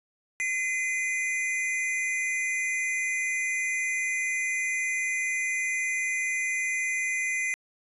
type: tone pair together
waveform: square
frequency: 2046 / 2433 Hz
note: C7 / D#7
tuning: -39 / -39 cents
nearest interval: minor third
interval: 300 cents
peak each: -28 / -33 dBFS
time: 0.4-7.54 s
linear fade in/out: 0 ms
effects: resampled to 24000 Hz